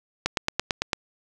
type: click train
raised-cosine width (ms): 0.2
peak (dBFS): -5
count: 7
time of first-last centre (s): 0.26-0.932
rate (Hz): 8.93
effects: none